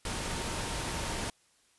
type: tone in noise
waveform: sine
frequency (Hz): 921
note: A#5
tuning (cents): -21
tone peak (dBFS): -46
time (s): 0.05-1.3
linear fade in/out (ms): 2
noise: pink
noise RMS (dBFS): -35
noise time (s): 0.05-1.3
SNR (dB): -14
effects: white hiss -67 dBFS RMS until 1.78 s + resampled to 24000 Hz